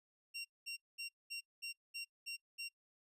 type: tone bursts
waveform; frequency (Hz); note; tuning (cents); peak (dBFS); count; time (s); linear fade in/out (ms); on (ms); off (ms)
25% pulse; 2755; F7; -24; -38; 8; 0.34-2.69; 20; 110; 210
effects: noise-tail reverb RT60 0.1 s tail -23 dB re dry + resampled to 32000 Hz